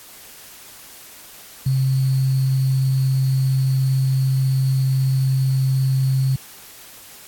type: tone with sample-and-hold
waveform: sine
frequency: 132.9 Hz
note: C3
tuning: 27 cents sharp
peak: -15 dBFS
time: 1.66-6.36 s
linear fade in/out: 5 ms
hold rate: 4410 Hz
effects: white hiss -42 dBFS RMS until 7.27 s + AAC 64 kbps